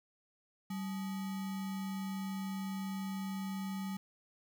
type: tone with sample-and-hold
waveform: sine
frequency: 192.9 Hz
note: G3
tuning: 28 cents flat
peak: -36 dBFS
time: 0.7-3.97 s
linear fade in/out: 5 ms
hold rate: 1050 Hz
effects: none